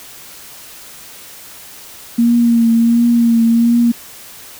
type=tone with vibrato; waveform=sine; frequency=233.1 Hz; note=A#3; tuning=in tune; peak=-8 dBFS; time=2.18-3.92 s; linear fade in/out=10 ms; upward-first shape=triangle; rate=1.4 Hz; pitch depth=35 cents each way; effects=white hiss -36 dBFS RMS until 4.59 s